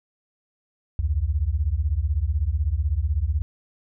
sine beating tone pair, 66.7 / 82.7 Hz, C2 / E2, +34 / +6 cents, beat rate 16 Hz, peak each -23 dBFS, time 0.99-3.42 s, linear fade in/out 0 ms, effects none

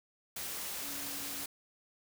sine tone in noise, 281 Hz, C#4, 24 cents sharp, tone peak -50 dBFS, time 0.82-1.45 s, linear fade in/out 5 ms, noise white, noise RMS -40 dBFS, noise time 0.36-1.46 s, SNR -13 dB, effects none

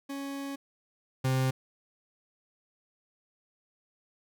40% pulse tone pair in turn, 277.2 / 130.82 Hz, C#4 / C3, 0 / 0 cents, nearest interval octave + minor second, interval 1300 cents, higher first, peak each -34 / -24 dBFS, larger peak second, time 0.09-0.56 / 1.24-1.51 s, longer first, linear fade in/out 10 ms, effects none

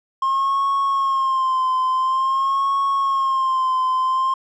triangle tone with vibrato, 1066 Hz, C6, 32 cents sharp, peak -14 dBFS, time 0.22-4.34 s, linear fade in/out 5 ms, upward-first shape sine, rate 0.48 Hz, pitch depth 56 cents each way, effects tanh soft clip ceiling -11 dBFS + resampled to 22050 Hz

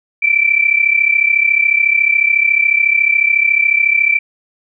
sine tone pair together, 2315 / 2349 Hz, D7 / D7, -25 / 0 cents, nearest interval unison, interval 25 cents, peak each -13 / -12 dBFS, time 0.22-4.19 s, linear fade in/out 10 ms, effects none

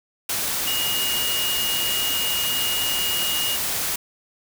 sine tone in noise, 2866 Hz, F7, 44 cents sharp, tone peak -24 dBFS, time 0.67-3.56 s, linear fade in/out 5 ms, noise white, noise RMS -25 dBFS, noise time 0.29-3.96 s, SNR -2 dB, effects none

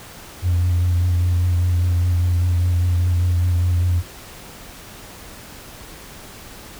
sine tone with vibrato, 88.2 Hz, F2, 18 cents sharp, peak -13 dBFS, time 0.42-4.03 s, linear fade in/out 50 ms, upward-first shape sine, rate 5 Hz, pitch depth 26 cents each way, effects tanh soft clip ceiling -12 dBFS + pink hiss -39 dBFS RMS until 6.79 s

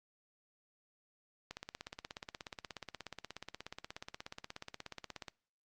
click train, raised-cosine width 0.2 ms, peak -26 dBFS, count 64, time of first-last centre 1.51-5.282 s, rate 16.7 Hz, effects noise-tail reverb RT60 0.5 s tail -24 dB re dry + Opus 48 kbps

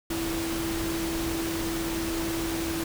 sine tone in noise, 330.6 Hz, E4, 5 cents sharp, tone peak -29 dBFS, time 0.1-2.84 s, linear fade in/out 5 ms, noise pink, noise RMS -33 dBFS, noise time 0.1-2.84 s, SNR +1 dB, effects none

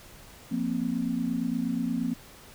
sine chord, F suspended fourth, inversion none, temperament equal, 174.61 / 233.1 / 261.6 Hz, F3 / Bb3 / C4, 0 / 0 / 0 cents, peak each -33 / -29 / -30 dBFS, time 0.51-2.14 s, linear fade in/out 10 ms, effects pink hiss -50 dBFS RMS until 2.54 s

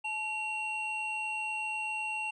triangle tone pair together, 863 / 2744 Hz, A5 / F7, -34 / -31 cents, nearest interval octave + minor sixth, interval 2003 cents, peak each -36 / -32 dBFS, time 0.04-2.31 s, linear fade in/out 10 ms, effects resampled to 22050 Hz

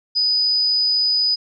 sine tone, 4978 Hz, D#8, in tune, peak -15 dBFS, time 0.15-1.36 s, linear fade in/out 20 ms, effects none

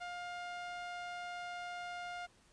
sawtooth tone with band-pass filter, 707 Hz, F5, 21 cents sharp, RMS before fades -44 dBFS, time 0-2.27 s, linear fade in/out 20 ms, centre 1400 Hz, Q 0.62, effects pink hiss -67 dBFS RMS until 2.52 s + resampled to 22050 Hz

